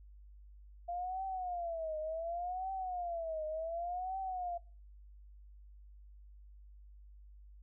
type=tone with vibrato; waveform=sine; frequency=690 Hz; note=F5; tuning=21 cents flat; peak=-36 dBFS; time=0.88-4.58 s; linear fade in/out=10 ms; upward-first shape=triangle; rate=0.68 Hz; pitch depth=200 cents each way; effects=noise-tail reverb RT60 0.4 s tail -23 dB re dry + added 50 Hz sine -53 dBFS peak until 7.62 s